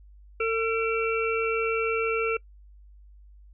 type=harmonic tone with a mistuned harmonic; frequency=450.8 Hz; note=A4; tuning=42 cents sharp; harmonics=1 / 3 / 5 / 6; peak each=-25 / -30 / -32 / -33 dBFS; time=0.4-2.37 s; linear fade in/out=5 ms; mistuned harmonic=5; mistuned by=+49 cents; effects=noise-tail reverb RT60 0.1 s tail -24 dB re dry + added 50 Hz sine -48 dBFS peak until 3.53 s